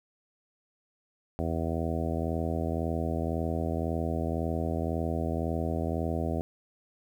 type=harmonic tone; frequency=81.9 Hz; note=E2; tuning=11 cents flat; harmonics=1 / 2 / 3 / 4 / 5 / 6 / 7 / 8 / 9; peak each=-32 / -35 / -35 / -37 / -39 / -40 / -40 / -38 / -41 dBFS; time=1.39-6.41 s; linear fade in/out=0 ms; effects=10-bit